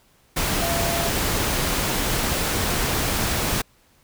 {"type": "tone in noise", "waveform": "sine", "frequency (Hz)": 680, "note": "F5", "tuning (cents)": -46, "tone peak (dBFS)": -26, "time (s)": [0.61, 1.1], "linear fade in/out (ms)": 10, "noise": "pink", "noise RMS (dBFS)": -23, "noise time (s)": [0.36, 3.62], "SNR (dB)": -6, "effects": ["pink hiss -59 dBFS RMS until 4.03 s"]}